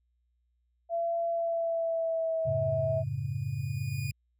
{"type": "tone with pitch glide", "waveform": "sine", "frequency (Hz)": [676, 647.7], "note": ["E5", "E5"], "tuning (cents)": [43, -31], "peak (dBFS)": -27, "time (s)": [0.89, 3.04], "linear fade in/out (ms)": 50, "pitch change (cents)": -74, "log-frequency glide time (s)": [1.27, 2.44]}
{"type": "tone with exponential growth", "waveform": "sawtooth", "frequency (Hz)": 2454, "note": "D#7", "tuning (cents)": -25, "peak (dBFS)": -36, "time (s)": [2.4, 4.11], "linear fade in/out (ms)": 1, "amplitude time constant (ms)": 370}
{"type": "chord", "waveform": "sine", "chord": "F# minor", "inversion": "none", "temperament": "equal", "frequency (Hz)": [92.5, 110, 138.59], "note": ["F#2", "A2", "C#3"], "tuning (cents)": [0, 0, 0], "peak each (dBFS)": [-38, -34, -33], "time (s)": [2.45, 4.12], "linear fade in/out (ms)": 20}
{"effects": ["added 60 Hz sine -70 dBFS peak until 4.39 s"]}